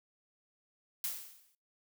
blue noise with exponential decay, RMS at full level -34 dBFS, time 1.04-1.55 s, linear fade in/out 1 ms, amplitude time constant 110 ms, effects noise-tail reverb RT60 0.4 s tail -26 dB re dry

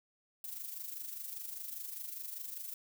violet noise with amplitude modulation, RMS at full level -41 dBFS, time 0.44-2.74 s, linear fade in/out 2 ms, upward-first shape sine, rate 25 Hz, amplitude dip 60%, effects none

